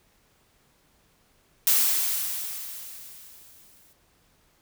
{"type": "noise with exponential decay", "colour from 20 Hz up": "blue", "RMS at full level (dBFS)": -19, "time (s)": [1.67, 3.93], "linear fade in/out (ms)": 1, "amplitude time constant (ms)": 490, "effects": ["pink hiss -64 dBFS RMS until 4.61 s"]}